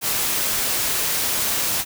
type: noise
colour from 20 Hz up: white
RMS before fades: -22 dBFS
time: 0.01-1.85 s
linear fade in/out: 50 ms
effects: none